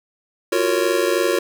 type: chord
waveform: square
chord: Gb major seventh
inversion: third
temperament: just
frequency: 346.9 / 370 / 462.5 / 555 Hz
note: F4 / Gb4 / Bb4 / Db5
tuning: -12 / 0 / -14 / +2 cents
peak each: -23 dBFS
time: 0.52-1.39 s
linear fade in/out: 5 ms
effects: none